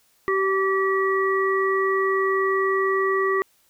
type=harmonic tone; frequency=385.6 Hz; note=G4; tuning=28 cents flat; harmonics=1 / 3 / 5; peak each=-21 / -24 / -26 dBFS; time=0.28-3.42 s; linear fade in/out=0 ms; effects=white hiss -62 dBFS RMS until 3.69 s